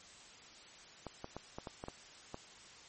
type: clicks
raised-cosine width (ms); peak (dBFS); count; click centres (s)
1; -28; 8; 1.067 / 1.244 / 1.366 / 1.585 / 1.672 / 1.839 / 1.884 / 2.344
effects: white hiss -56 dBFS RMS until 2.88 s + MP3 32 kbps